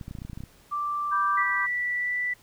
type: clicks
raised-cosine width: 5 ms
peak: -25 dBFS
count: 12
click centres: 0.012 / 0.081 / 0.111 / 0.152 / 0.187 / 0.219 / 0.25 / 0.298 / 0.332 / 0.375 / 0.405 / 0.437 s
type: tone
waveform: sine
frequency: 1174.7 Hz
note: D6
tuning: in tune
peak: -26 dBFS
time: 0.71-1.44 s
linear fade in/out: 20 ms
type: chord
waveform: sine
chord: G major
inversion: first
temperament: equal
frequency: 987.8 / 1174.7 / 1568 Hz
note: B5 / D6 / G6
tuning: 0 / 0 / 0 cents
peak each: -34 / -29 / -30 dBFS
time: 1.11-1.67 s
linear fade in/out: 20 ms
type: tone with pitch glide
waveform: sine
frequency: 1961 to 1973.5 Hz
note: B6 to B6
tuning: -13 to -2 cents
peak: -25 dBFS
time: 1.37-2.34 s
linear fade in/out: 10 ms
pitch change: +11 cents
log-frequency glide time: 1.96-2.14 s
effects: pink hiss -57 dBFS RMS until 2.42 s